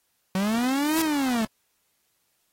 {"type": "linear two-way sweep", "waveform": "45% pulse", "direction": "up then down", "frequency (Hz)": [184.1, 327.8, 213.6], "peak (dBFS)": -22, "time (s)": [0.35, 1.45], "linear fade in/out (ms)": 2, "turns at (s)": 1}
{"type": "noise with exponential growth", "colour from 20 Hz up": "white", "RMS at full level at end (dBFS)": -26, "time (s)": [0.63, 1.02], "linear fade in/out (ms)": 2, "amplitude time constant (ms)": 83}
{"effects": ["white hiss -71 dBFS RMS until 2.52 s", "AAC 48 kbps"]}